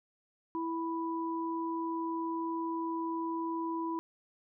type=tone pair together; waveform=sine; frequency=329.6 / 987.7 Hz; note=E4 / B5; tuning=0 / 0 cents; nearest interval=octave + perfect fifth; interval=1900 cents; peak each=-34 / -36 dBFS; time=0.55-3.99 s; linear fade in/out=0 ms; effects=none